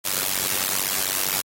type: noise with amplitude modulation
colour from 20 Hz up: white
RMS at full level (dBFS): -20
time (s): 0.04-1.42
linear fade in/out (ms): 20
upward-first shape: sine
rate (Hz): 95.6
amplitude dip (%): 95
effects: high-pass 80 Hz 12 dB/octave + AAC 48 kbps